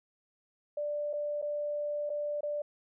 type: tone with dropouts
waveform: sine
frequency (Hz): 589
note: D5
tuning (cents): +5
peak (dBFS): -31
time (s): 0.77-2.62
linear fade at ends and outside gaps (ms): 5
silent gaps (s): 1.131-1.135 / 1.417-1.424 / 2.095-2.1 / 2.408-2.431
effects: none